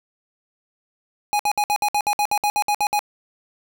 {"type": "tone bursts", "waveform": "square", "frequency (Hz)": 829, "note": "G#5", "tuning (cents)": -3, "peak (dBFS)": -18, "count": 14, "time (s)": [1.33, 2.992], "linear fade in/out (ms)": 0, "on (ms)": 63, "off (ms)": 60, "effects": []}